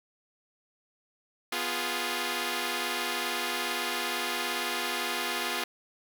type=chord; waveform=5% pulse; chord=F diminished; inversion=second; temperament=equal; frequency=246.9 / 349.2 / 415.3 Hz; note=Cb4 / F4 / Ab4; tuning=0 / 0 / 0 cents; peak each=-24 / -21 / -23 dBFS; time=1.52-5.64 s; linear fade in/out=5 ms; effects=none